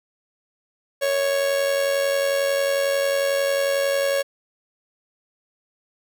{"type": "tone with amplitude modulation", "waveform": "45% pulse", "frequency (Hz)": 554.4, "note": "C#5", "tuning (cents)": 0, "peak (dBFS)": -17, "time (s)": [1.01, 4.23], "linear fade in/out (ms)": 20, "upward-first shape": "sine", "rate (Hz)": 91.1, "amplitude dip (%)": 50, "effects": []}